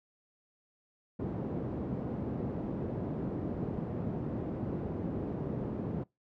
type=band-pass noise; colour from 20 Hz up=pink; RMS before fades=-36 dBFS; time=1.19-6.04 s; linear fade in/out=10 ms; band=120 to 390 Hz; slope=12 dB/octave; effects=noise-tail reverb RT60 0.2 s tail -23 dB re dry